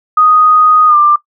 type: tone with pitch glide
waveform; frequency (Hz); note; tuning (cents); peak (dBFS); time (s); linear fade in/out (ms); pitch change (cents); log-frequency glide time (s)
sine; 1244.5 to 1187.6; D#6 to D6; 0 to +19; -4; 0.17-1.16; 5; -81; 0.87-0.96
effects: noise-tail reverb RT60 0.1 s tail -20 dB re dry